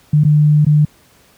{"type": "tone with dropouts", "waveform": "sine", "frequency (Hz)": 150, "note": "D3", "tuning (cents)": 37, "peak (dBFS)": -7, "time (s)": [0.13, 0.85], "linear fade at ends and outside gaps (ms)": 5, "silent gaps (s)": [[0.237, 0.248], [0.648, 0.665]], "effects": ["pink hiss -50 dBFS RMS until 1.37 s", "high-pass 60 Hz 12 dB/octave"]}